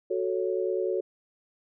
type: chord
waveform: sine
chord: F# minor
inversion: none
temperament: equal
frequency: 370 / 440 / 554.4 Hz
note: F#4 / A4 / C#5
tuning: 0 / 0 / 0 cents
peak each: -28 / -30 / -32 dBFS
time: 0.1-1.01 s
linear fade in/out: 10 ms
effects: none